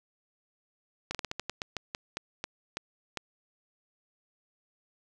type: slowing click train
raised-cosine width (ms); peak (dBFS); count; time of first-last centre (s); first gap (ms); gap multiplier
0.2; -16; 14; 1.11-3.173; 37; 1.22
effects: none